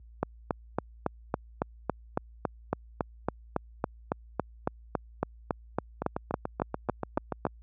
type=two click trains; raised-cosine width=1 ms; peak=-16 / -12 dBFS; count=11 / 27; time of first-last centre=6.02-7.467 / 0.23-7.452 s; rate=6.91 / 3.6 Hz; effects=added 57 Hz sine -42 dBFS peak until 7.62 s + high-pass 80 Hz 12 dB/octave